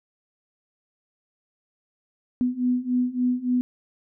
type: beating tone pair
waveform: sine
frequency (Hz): 246.9 / 250.4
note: B3 / B3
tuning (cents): 0 / +24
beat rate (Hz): 3.5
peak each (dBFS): -25 / -23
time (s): 2.41-3.61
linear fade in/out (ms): 0
effects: none